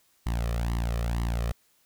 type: tone with flanger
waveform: sawtooth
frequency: 58 Hz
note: A#1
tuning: 8 cents flat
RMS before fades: -28 dBFS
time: 0.26-1.52 s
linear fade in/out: 5 ms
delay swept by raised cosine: 0.99 to 1.66 ms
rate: 2.1 Hz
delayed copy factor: +0.85
effects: white hiss -66 dBFS RMS until 1.85 s